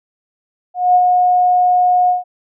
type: tone with ADSR envelope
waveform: sine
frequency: 723 Hz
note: F#5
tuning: 40 cents flat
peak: -6 dBFS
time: 0.74-2.24 s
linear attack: 210 ms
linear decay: 51 ms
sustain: -3 dB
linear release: 150 ms
effects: none